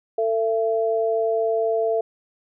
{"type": "tone pair together", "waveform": "sine", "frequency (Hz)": [447.8, 672], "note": ["A4", "E5"], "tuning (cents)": [30, 33], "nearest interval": "perfect fifth", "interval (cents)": 703, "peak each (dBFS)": [-21, -22], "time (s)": [0.18, 2.01], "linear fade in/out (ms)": 5, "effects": []}